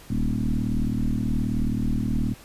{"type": "tone with frequency modulation", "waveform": "sine", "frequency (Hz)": 118.2, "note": "A#2", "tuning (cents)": 24, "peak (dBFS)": -21, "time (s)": [0.1, 2.34], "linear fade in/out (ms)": 5, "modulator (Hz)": 38.8, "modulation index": 3.9, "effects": ["pink hiss -48 dBFS RMS until 2.44 s", "resampled to 32000 Hz"]}